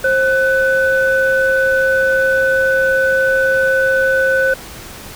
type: tone pair together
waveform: sine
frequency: 530 / 1499.1 Hz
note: C5 / F#6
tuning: +22 / +22 cents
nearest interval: octave + tritone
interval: 1800 cents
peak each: -13 dBFS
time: 0.04-4.54 s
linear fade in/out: 5 ms
effects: tanh soft clip ceiling -4 dBFS + pink hiss -33 dBFS RMS until 5.15 s